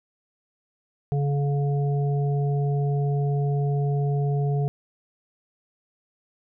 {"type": "harmonic tone", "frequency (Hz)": 142.1, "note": "C#3", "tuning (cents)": 43, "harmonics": [1, 3, 5], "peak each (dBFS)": [-21, -31, -35], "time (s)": [1.12, 4.68], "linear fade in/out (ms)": 0, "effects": []}